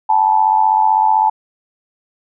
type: tone with amplitude modulation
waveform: sine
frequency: 871 Hz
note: A5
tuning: 18 cents flat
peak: -6 dBFS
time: 0.09-1.3 s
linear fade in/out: 10 ms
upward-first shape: sine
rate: 95.8 Hz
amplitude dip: 80%
effects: none